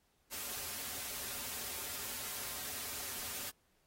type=noise with comb filter; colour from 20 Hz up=white; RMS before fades=-42 dBFS; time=0.31-3.51 s; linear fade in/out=20 ms; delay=6.1 ms; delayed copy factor=-0.55; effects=pink hiss -75 dBFS RMS until 3.86 s + AAC 48 kbps